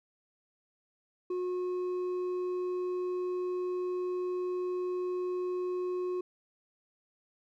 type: tone with hard clipping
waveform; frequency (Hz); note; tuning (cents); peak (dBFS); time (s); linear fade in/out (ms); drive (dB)
sine; 362.5; F#4; -35; -32; 1.3-6.21; 5; 4
effects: none